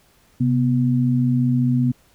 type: tone pair together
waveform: sine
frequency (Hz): 130.81 / 245.6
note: C3 / B3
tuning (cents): 0 / -9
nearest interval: major seventh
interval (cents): 1091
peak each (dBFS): -18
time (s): 0.4-1.92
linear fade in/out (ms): 10
effects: pink hiss -57 dBFS RMS until 2.14 s